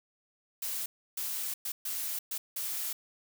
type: noise bursts at uneven times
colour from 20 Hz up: blue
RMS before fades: -35 dBFS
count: 6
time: 0.62-0.86 / 1.17-1.54 / 1.65-1.72 / 1.85-2.19 / 2.31-2.38 / 2.56-2.93 s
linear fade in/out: 5 ms
effects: none